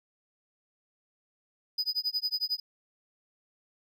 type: tone with tremolo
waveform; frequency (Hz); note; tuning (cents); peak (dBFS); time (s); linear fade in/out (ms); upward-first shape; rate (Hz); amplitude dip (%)
triangle; 4978; D#8; 0; -24; 1.78-2.6; 5; sine; 11; 100
effects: none